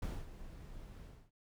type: noise with ADSR envelope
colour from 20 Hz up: brown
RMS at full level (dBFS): -37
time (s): 0.02-1.31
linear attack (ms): 6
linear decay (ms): 230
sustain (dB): -13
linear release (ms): 270
effects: none